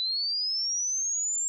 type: linear sweep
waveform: sine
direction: up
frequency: 3951 to 7459 Hz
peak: -26 dBFS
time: 0-1.48 s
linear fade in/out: 0 ms
effects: none